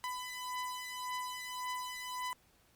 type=beating tone pair; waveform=sawtooth; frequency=1000 / 1001.8 Hz; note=B5 / B5; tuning=+21 / +24 cents; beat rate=1.8 Hz; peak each=-37 / -39 dBFS; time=0.04-2.33 s; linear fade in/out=0 ms; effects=pink hiss -68 dBFS RMS until 2.75 s + Opus 48 kbps